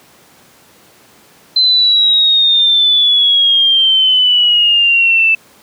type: exponential sweep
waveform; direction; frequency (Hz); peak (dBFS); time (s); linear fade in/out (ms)
sine; down; 4075 to 2637; -7; 1.56-5.35; 5
effects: pink hiss -45 dBFS RMS until 5.62 s + high-pass 150 Hz 12 dB/octave